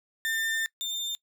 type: tone pair in turn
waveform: 35% pulse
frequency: 1798 / 3603 Hz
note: A6 / A7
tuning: +37 / +40 cents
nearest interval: octave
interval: 1203 cents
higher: second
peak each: -25 / -28 dBFS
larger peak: first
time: 0.25-0.66 / 0.81-1.15 s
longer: first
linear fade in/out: 0 ms
effects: noise-tail reverb RT60 0.1 s tail -22 dB re dry